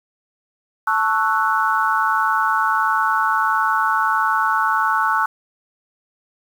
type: chord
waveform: sine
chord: F# minor seventh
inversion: first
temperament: equal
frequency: 880 / 1108.7 / 1318.5 / 1480 Hz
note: A5 / C#6 / E6 / F#6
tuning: 0 / 0 / 0 / 0 cents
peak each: -21 dBFS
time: 0.87-5.26 s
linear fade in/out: 5 ms
effects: 7-bit